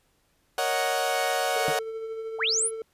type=chord; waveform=sawtooth; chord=D# minor seventh; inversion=second; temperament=equal; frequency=466.2 / 554.4 / 622.3 / 740 Hz; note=A#4 / C#5 / D#5 / F#5; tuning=0 / 0 / 0 / 0 cents; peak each=-29 / -26 / -28 / -23 dBFS; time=0.58-1.79 s; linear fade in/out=2 ms
type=tone with tremolo; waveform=triangle; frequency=446.1 Hz; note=A4; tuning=24 cents sharp; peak=-28 dBFS; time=1.56-2.82 s; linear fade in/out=2 ms; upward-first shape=triangle; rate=13 Hz; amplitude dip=40%
type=tone with exponential decay; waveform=sawtooth; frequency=152.6 Hz; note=D#3; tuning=33 cents flat; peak=-23 dBFS; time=1.68-1.76 s; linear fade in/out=2 ms; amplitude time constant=17 ms
type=linear sweep; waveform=sine; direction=up; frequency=450.6 to 10810 Hz; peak=-22 dBFS; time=2.38-2.71 s; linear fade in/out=50 ms
effects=pink hiss -68 dBFS RMS until 2.93 s + resampled to 32000 Hz